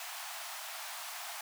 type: high-pass noise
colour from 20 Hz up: pink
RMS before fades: -43 dBFS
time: 0-1.41 s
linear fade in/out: 2 ms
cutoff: 650 Hz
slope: 96 dB/octave
effects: none